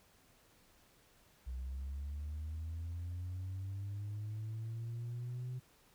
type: linear sweep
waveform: sine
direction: up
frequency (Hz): 61.74 to 127.3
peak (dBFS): -37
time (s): 1.46-5.6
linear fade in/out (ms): 20
effects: tanh soft clip ceiling -37 dBFS + pink hiss -67 dBFS RMS until 5.94 s